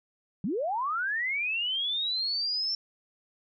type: linear sweep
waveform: sine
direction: up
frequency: 159.8 to 5410 Hz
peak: -27 dBFS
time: 0.44-2.75 s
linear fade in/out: 2 ms
effects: none